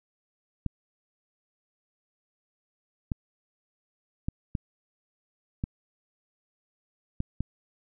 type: clicks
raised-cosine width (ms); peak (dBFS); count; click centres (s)
5; -16; 7; 0.663 / 3.118 / 4.285 / 4.552 / 5.639 / 7.204 / 7.406
effects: none